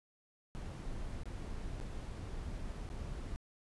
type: noise with dropouts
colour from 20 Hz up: brown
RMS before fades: -42 dBFS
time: 0.55-3.36 s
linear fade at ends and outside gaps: 0 ms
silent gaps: 1.234-1.256 / 1.801-1.809 / 2.89-2.9 s
effects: resampled to 24000 Hz